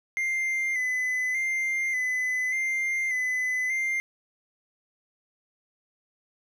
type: tone with vibrato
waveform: triangle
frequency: 2055 Hz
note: C7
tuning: 32 cents flat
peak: -23 dBFS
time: 0.17-4 s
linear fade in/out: 0 ms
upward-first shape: square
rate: 0.85 Hz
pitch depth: 37 cents each way
effects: none